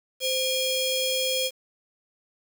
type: ring-modulated tone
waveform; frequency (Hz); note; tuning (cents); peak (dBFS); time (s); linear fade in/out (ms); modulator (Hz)
sawtooth; 1899; A#6; +32; -17; 0.2-1.51; 50; 1380
effects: 8-bit